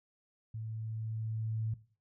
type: tone with level ramp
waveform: sine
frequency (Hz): 110.7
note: A2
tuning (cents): +11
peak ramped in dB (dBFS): -38 to -31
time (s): 0.54-1.74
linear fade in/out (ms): 5
effects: noise-tail reverb RT60 0.4 s tail -17 dB re dry